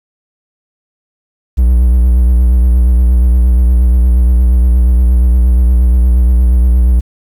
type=tone with vibrato; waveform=triangle; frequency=61 Hz; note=B1; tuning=21 cents flat; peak=-3 dBFS; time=1.57-7.01 s; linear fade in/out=20 ms; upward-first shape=triangle; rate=8.5 Hz; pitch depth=85 cents each way; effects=7-bit